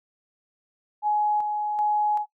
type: tone with tremolo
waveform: sine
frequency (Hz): 840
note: G#5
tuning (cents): +19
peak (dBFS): -20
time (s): 1.02-2.26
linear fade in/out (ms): 50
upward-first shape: square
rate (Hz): 1.3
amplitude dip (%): 40
effects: noise-tail reverb RT60 0.1 s tail -18 dB re dry